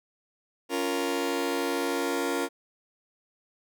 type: chord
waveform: sawtooth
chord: Bb minor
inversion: first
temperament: just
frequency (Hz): 279.7 / 349.6 / 466.2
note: Db4 / F4 / Bb4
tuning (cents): +16 / +2 / 0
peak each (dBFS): -27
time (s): 0.69-2.49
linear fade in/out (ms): 50
effects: none